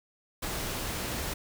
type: noise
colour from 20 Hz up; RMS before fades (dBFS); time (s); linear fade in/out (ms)
pink; -34; 0.42-1.34; 10
effects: none